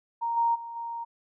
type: tone with level steps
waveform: sine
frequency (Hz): 931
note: A#5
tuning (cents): -2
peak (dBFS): -26 / -21 / -36 / -32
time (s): 0.21-1.05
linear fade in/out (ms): 20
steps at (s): 0.36 / 0.54 / 0.75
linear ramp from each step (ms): 20
effects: none